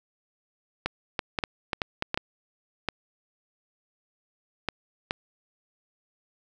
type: clicks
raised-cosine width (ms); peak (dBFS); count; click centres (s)
0.3; -10; 12; 0.86 / 1.192 / 1.388 / 1.438 / 1.732 / 1.818 / 2.024 / 2.144 / 2.175 / 2.887 / 4.687 / 5.109
effects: none